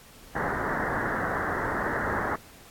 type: low-pass noise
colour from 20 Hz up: white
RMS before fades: -29 dBFS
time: 0.35-2.36 s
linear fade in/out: 5 ms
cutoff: 1900 Hz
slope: 96 dB/octave
effects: pink hiss -51 dBFS RMS until 2.7 s + AAC 64 kbps